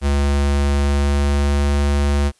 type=tone with pitch glide; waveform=square; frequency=70.8 to 71.37 Hz; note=C#2 to D2; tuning=+37 to -49 cents; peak=-15 dBFS; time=0.01-2.32 s; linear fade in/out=50 ms; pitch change=+14 cents; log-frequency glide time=0.79-1.73 s; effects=white hiss -58 dBFS RMS until 2.39 s + resampled to 24000 Hz